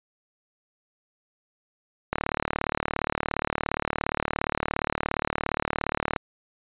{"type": "click train", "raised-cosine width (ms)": 0.5, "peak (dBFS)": -9, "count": 151, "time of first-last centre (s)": [2.13, 6.162], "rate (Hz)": 37.2, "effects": ["resampled to 8000 Hz"]}